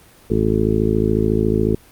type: harmonic tone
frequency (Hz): 54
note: A1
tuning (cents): -32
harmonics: 1 / 2 / 3 / 4 / 5 / 6 / 7 / 8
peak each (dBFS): -24 / -22 / -25 / -21 / -26 / -24 / -21 / -22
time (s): 0.3-1.75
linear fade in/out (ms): 5
effects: pink hiss -48 dBFS RMS until 1.91 s + Opus 24 kbps